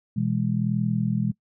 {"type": "chord", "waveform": "sine", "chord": "E major", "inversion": "second", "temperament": "just", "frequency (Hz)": [123.61, 164.81, 206], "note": ["B2", "E3", "G#3"], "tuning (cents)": [2, 0, -14], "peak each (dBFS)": [-26, -27, -25], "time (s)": [0.16, 1.32], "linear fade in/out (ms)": 10, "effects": ["noise-tail reverb RT60 0.1 s tail -22 dB re dry"]}